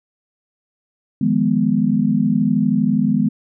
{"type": "chord", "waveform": "sine", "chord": "F half-diminished seventh", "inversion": "third", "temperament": "equal", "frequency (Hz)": [155.56, 174.61, 207.7, 246.9], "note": ["Eb3", "F3", "Ab3", "Cb4"], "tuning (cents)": [0, 0, 0, 0], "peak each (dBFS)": [-22, -23, -17, -18], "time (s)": [1.21, 3.29], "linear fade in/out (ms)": 5, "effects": []}